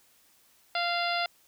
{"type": "harmonic tone", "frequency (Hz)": 694, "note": "F5", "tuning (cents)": -11, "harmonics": [1, 2, 3, 4, 5, 6, 7], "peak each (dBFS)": [-30, -33, -35, -36, -37, -38, -38], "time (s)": [0.75, 1.26], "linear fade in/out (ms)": 2, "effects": ["white hiss -63 dBFS RMS until 1.47 s"]}